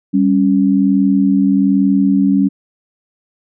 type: tone pair together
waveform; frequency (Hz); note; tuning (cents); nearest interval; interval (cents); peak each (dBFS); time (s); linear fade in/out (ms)
sine; 196 / 277.2; G3 / C#4; 0 / 0; tritone; 600; -12; 0.13-2.49; 20
effects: none